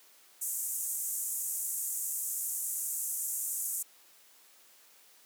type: band-pass noise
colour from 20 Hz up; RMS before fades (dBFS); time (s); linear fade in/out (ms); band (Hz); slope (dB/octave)
pink; -35; 0.41-3.83; 10; 7000 to 15000; 48
effects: white hiss -60 dBFS RMS until 5.25 s + high-pass 300 Hz 12 dB/octave